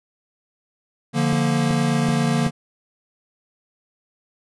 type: chord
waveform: square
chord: Bb major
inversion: first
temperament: equal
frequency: 146.83 / 174.61 / 233.1 Hz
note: D3 / F3 / Bb3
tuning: 0 / 0 / 0 cents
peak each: -22 / -25 / -22 dBFS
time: 1.13-2.51 s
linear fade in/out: 50 ms
type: click train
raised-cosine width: 2 ms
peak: -15 dBFS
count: 4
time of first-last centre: 1.33-2.466 s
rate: 2.64 Hz
effects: resampled to 24000 Hz